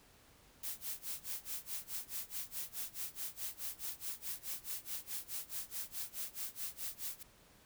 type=noise with tremolo; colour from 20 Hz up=blue; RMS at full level=-40 dBFS; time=0.63-7.23 s; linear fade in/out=5 ms; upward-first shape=sine; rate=4.7 Hz; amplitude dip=95%; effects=pink hiss -64 dBFS RMS until 7.65 s